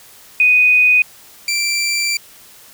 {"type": "tone pair in turn", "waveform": ["sine", "20% pulse"], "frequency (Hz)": [2489, 2349], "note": ["D#7", "D7"], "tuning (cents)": [0, 0], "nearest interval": "minor second", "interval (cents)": 100, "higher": "first", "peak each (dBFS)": [-8, -11], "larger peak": "first", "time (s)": [[0.4, 1.02], [1.48, 2.17]], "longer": "second", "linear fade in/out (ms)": 2, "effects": ["white hiss -43 dBFS RMS until 2.73 s"]}